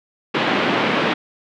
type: band-pass noise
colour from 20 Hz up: pink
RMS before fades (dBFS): -19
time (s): 0.34-1.14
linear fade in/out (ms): 10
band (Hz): 180 to 3300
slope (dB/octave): 24
effects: none